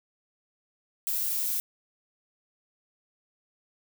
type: noise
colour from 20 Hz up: violet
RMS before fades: -29 dBFS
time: 1.07-1.6 s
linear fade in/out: 0 ms
effects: none